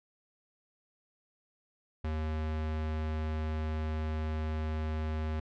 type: tone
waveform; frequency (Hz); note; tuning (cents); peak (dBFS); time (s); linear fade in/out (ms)
square; 78; D#2; +5; -32; 2.04-5.4; 5
effects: low-pass 3000 Hz 12 dB/octave